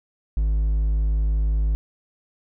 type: tone with hard clipping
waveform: triangle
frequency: 52.8 Hz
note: G#1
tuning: 29 cents sharp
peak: -19 dBFS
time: 0.37-1.75 s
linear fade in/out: 0 ms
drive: 6 dB
effects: none